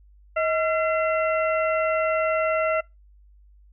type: harmonic tone with a mistuned harmonic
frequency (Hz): 680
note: F5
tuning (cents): -46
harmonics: 1 / 2 / 3 / 4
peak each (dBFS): -22 / -26 / -30 / -33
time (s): 0.36-2.81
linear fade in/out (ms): 10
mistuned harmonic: 1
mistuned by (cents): -120
effects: noise-tail reverb RT60 0.2 s tail -24 dB re dry + added 50 Hz sine -50 dBFS peak until 3.72 s